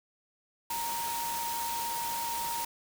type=tone in noise; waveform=sine; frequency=932.3 Hz; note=A#5; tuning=in tune; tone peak=-33 dBFS; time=0.7-2.65 s; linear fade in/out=5 ms; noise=white; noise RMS=-37 dBFS; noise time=0.7-2.65 s; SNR=+1 dB; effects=none